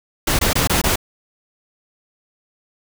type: noise bursts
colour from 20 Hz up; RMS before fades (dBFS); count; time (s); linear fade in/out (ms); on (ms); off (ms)
pink; -17; 5; 0.27-0.958; 5; 120; 22
effects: none